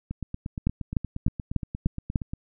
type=two click trains; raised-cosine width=5 ms; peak=-10 / -19 dBFS; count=6 / 20; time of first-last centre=0.67-2.158 / 0.11-2.335 s; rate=3.36 / 8.54 Hz; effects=none